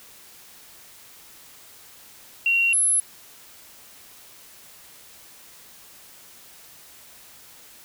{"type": "tone pair in turn", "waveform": "sine", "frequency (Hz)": [2747, 10988], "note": ["F7", "F9"], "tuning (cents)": [-29, -29], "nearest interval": "2 octaves", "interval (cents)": 2400, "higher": "second", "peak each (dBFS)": -17, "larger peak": "neither", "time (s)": [[2.46, 2.73], [2.73, 3]], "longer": "neither", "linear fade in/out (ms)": 2, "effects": ["white hiss -48 dBFS RMS until 7.84 s"]}